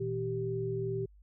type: tone cluster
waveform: sine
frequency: 119.1 / 161.7 / 388.6 Hz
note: A#2 / E3 / G4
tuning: +38 / -33 / -15 cents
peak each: -36 / -40 / -33 dBFS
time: 0-1.06 s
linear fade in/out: 10 ms
effects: added 50 Hz sine -55 dBFS peak until 1.22 s